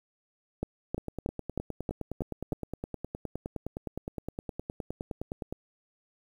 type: two click trains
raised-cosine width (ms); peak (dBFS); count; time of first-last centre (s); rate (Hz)
2; -21 / -17; 45 / 7; 0.98-5.525 / 0.63-2.523; 9.68 / 3.17
effects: 9-bit